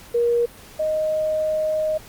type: tone pair in turn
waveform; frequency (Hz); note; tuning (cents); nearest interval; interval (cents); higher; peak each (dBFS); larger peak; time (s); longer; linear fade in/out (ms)
sine; 473.8 / 621.9; A#4 / D#5; +28 / -1; perfect fourth; 471; second; -16 / -19; first; 0.14-0.46 / 0.79-1.98; second; 10
effects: pink hiss -44 dBFS RMS until 2.08 s + Opus 48 kbps